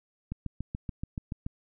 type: click train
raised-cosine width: 5 ms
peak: -21 dBFS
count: 9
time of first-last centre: 0.32-1.464 s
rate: 6.99 Hz
effects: none